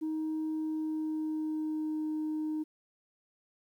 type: tone with pitch glide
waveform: sine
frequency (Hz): 313.6 to 309.3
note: D#4 to D#4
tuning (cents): +14 to -10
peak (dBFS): -29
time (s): 0.01-2.64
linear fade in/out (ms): 20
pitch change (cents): -24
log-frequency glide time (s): 0.48-2.07
effects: tanh soft clip ceiling -29 dBFS + 11-bit